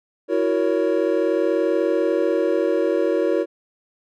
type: chord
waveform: triangle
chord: F# dominant seventh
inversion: third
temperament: equal with one note detuned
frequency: 329.6 / 370 / 466.2 / 559.8 Hz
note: E4 / F#4 / A#4 / C#5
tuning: 0 / 0 / 0 / +17 cents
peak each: -21 dBFS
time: 0.28-3.46 s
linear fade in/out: 50 ms
effects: none